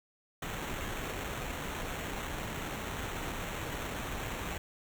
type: noise with sample-and-hold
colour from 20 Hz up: pink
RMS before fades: -38 dBFS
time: 0.42-4.58 s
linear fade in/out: 5 ms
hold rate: 4900 Hz
effects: none